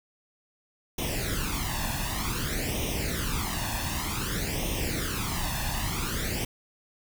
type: noise with flanger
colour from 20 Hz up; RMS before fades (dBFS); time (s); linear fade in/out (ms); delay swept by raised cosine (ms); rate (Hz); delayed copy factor
pink; -30; 0.98-6.45; 5; 0.33 to 1.15; 0.54; +0.75
effects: none